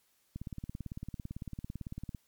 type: click train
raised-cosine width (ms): 5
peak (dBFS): -27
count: 33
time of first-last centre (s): 0.36-2.148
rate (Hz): 17.9
effects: white hiss -72 dBFS RMS until 2.27 s + MP3 96 kbps